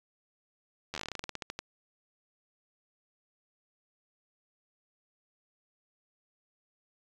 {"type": "slowing click train", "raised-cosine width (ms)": 0.2, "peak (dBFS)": -19, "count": 18, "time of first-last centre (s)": [0.94, 1.59], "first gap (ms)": 11, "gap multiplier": 1.14, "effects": ["resampled to 24000 Hz"]}